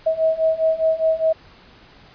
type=beating tone pair; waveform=sine; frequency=639 / 643.9 Hz; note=D#5 / E5; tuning=+46 / -41 cents; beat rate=4.9 Hz; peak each=-20 / -18 dBFS; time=0.06-1.33 s; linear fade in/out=10 ms; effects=pink hiss -48 dBFS RMS until 2.14 s + resampled to 11025 Hz